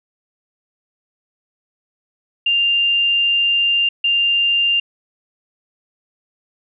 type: tone bursts at uneven times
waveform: sine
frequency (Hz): 2794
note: F7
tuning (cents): 0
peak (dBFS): -13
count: 2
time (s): 2.46-3.89 / 4.04-4.8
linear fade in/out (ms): 5
effects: none